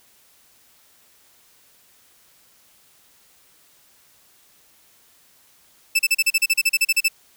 sawtooth tone bursts, 2637 Hz, E7, in tune, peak -11 dBFS, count 15, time 5.95-7.084 s, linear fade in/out 10 ms, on 42 ms, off 36 ms, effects white hiss -56 dBFS RMS until 7.36 s

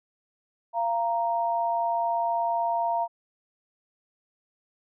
sine tone pair together, 688.2 / 932.3 Hz, F5 / A#5, -26 / 0 cents, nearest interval perfect fourth, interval 526 cents, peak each -26 / -26 dBFS, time 0.73-3.08 s, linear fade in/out 50 ms, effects none

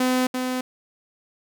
sawtooth tone with echo, 254.4 Hz, C4, 48 cents flat, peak -15 dBFS, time 0-0.27 s, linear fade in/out 5 ms, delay 340 ms, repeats 1, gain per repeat -5 dB, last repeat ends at 0.61 s, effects none

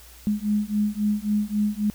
sine beating tone pair, 207.4 / 211.1 Hz, G#3 / G#3, -2 / +29 cents, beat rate 3.7 Hz, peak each -24 dBFS, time 0.27-1.9 s, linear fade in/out 0 ms, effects added 60 Hz sine -48 dBFS peak until 1.94 s + white hiss -49 dBFS RMS until 1.94 s

